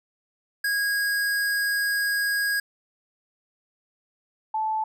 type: tone pair in turn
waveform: square / sine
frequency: 1643 / 872.9 Hz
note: G#6 / A5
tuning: -19 / -14 cents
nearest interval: major seventh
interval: 1095 cents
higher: first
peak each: -23 dBFS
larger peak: neither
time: 0.64-2.6 / 4.54-4.84 s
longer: first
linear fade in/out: 5 ms
effects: none